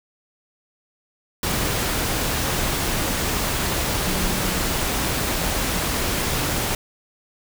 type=tone in noise; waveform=sine; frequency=184.6 Hz; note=F#3; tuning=4 cents flat; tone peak=-28 dBFS; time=4.07-4.6 s; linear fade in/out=2 ms; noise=pink; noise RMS=-23 dBFS; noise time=1.43-6.75 s; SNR=-8 dB; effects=none